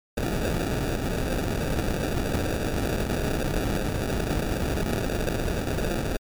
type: noise with sample-and-hold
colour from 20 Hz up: pink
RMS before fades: -26 dBFS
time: 0.17-6.17 s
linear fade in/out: 5 ms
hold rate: 1050 Hz
effects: MP3 96 kbps